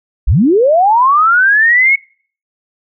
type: linear sweep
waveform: sine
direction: up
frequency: 32.96 to 2217 Hz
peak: -6 dBFS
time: 0.27-1.96 s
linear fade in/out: 10 ms
effects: noise-tail reverb RT60 0.5 s tail -26 dB re dry